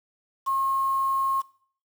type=tone with quantisation; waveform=sine; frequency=1078 Hz; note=C#6; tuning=49 cents flat; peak=-22 dBFS; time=0.46-1.42 s; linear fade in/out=20 ms; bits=7; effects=noise-tail reverb RT60 0.5 s tail -18 dB re dry